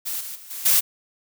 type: noise with level steps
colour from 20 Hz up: blue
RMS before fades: -28 / -34 / -43 / -33 / -17 dBFS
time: 0.05-0.81 s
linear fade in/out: 20 ms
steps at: 0.2 / 0.35 / 0.5 / 0.65 s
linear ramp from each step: 10 ms
effects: none